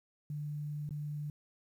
sine tone with dropouts, 148.1 Hz, D3, 15 cents sharp, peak -36 dBFS, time 0.3-1.3 s, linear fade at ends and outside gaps 2 ms, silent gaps 0.892-0.907 s, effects 11-bit

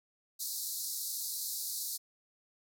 white band-pass noise, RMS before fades -38 dBFS, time 0.39-1.98 s, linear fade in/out 20 ms, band 3900 to 16000 Hz, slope 96 dB/octave, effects none

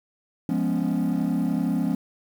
triangle chord, C# dominant seventh, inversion first, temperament equal, 174.61 / 207.7 / 246.9 / 277.2 Hz, E#3 / G#3 / B3 / C#4, 0 / 0 / 0 / 0 cents, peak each -24 / -25 / -24 / -24 dBFS, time 0.49-1.95 s, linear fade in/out 2 ms, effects tanh soft clip ceiling -15 dBFS + 8-bit

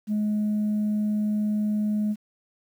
sine tone, 210.9 Hz, G#3, 27 cents sharp, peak -20 dBFS, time 0.07-2.16 s, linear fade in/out 50 ms, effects tanh soft clip ceiling -20 dBFS + 9-bit

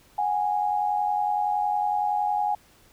sine tone pair together, 736 / 826.8 Hz, F#5 / G#5, -9 / -8 cents, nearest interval major second, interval 201 cents, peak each -28 / -23 dBFS, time 0.18-2.55 s, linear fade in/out 5 ms, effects pink hiss -57 dBFS RMS until 2.92 s

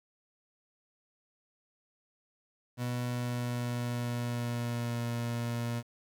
30% pulse tone with pitch glide, 122.7 to 118.32 Hz, B2 to A#2, -11 to +26 cents, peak -29 dBFS, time 2.77-5.83 s, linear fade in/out 50 ms, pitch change -63 cents, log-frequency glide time 3.03-5.07 s, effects 10-bit

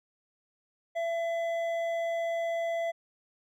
triangle tone with hard clipping, 671 Hz, E5, 31 cents sharp, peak -30 dBFS, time 0.95-2.92 s, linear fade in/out 20 ms, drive 11 dB, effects none

